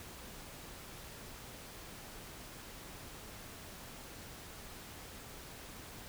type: silence
effects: pink hiss -50 dBFS RMS until 6.08 s